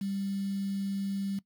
sine tone with quantisation, 196.8 Hz, G3, 7 cents sharp, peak -30 dBFS, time 0.01-1.39 s, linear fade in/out 5 ms, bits 8, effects noise-tail reverb RT60 0.1 s tail -19 dB re dry

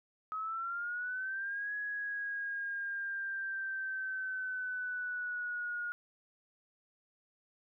sine linear two-way sweep, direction up then down, 1267 to 1676 to 1432 Hz, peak -35 dBFS, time 0.32-5.92 s, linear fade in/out 0 ms, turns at 1.74 s, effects none

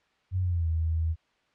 sine tone with pitch glide, 92.5 to 80.99 Hz, F#2 to E2, 0 to -30 cents, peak -24 dBFS, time 0.31-1.16 s, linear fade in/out 50 ms, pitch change -230 cents, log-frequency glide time 0.41-0.68 s, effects white hiss -68 dBFS RMS until 1.54 s + low-pass 3000 Hz 12 dB/octave

